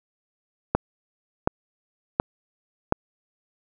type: click train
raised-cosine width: 1 ms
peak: -4 dBFS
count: 4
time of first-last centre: 0.75-2.924 s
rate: 1.38 Hz
effects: none